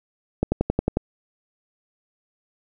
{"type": "click train", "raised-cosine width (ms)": 2, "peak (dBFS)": -6, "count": 7, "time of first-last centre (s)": [0.43, 0.971], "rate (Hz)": 11.1, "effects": []}